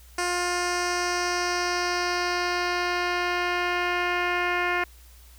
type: tone with low-pass filter sweep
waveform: 10% pulse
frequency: 354.2 Hz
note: F4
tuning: 24 cents sharp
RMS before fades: -26 dBFS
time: 0.18-4.84 s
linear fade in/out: 5 ms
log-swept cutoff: 8000 to 2400 Hz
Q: 1.9
effects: added 60 Hz sine -48 dBFS peak until 5.38 s + white hiss -55 dBFS RMS until 5.38 s